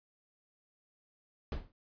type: noise with exponential decay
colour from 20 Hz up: brown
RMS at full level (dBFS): -30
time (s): 1.52-1.72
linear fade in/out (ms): 2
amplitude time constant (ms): 43
effects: resampled to 11025 Hz